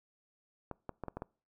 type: clicks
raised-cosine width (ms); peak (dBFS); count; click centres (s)
1; -25; 6; 0.713 / 0.893 / 1.037 / 1.083 / 1.17 / 1.221
effects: noise-tail reverb RT60 0.4 s tail -25 dB re dry